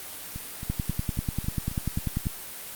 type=two click trains; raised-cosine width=5 ms; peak=-23 / -14 dBFS; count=8 / 17; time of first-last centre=0.36-2.257 / 0.7-2.269 s; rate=3.69 / 10.2 Hz; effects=white hiss -39 dBFS RMS until 2.75 s + Opus 32 kbps